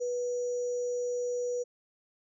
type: tone with sample-and-hold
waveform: sine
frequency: 490 Hz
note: B4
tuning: 14 cents flat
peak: -29 dBFS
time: 0-1.64 s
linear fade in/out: 20 ms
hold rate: 6300 Hz
effects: resampled to 22050 Hz